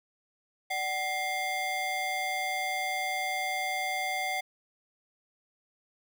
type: ring-modulated tone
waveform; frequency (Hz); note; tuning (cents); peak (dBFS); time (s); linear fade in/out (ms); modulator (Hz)
square; 675; E5; +41; -27; 0.7-4.41; 10; 1430
effects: none